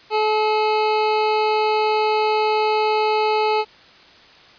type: tone pair together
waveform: square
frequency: 430.2 / 859 Hz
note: A4 / A5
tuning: -39 / -42 cents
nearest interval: octave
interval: 1197 cents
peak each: -20 dBFS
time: 0.1-3.65 s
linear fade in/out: 50 ms
effects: white hiss -47 dBFS RMS until 4.58 s + resampled to 11025 Hz